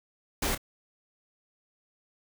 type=noise with echo; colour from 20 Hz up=pink; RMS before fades=-29 dBFS; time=0.42-0.55 s; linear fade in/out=5 ms; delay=28 ms; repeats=1; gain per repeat=-11 dB; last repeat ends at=0.578 s; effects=none